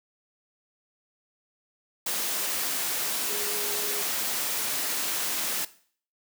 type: tone in noise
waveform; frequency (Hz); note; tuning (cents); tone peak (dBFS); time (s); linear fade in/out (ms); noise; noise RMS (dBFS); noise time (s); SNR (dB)
sine; 415.3; G#4; 0; -37; 3.29-4.02; 5; white; -29; 2.06-5.65; -11
effects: noise-tail reverb RT60 0.5 s tail -17 dB re dry + high-pass 200 Hz 12 dB/octave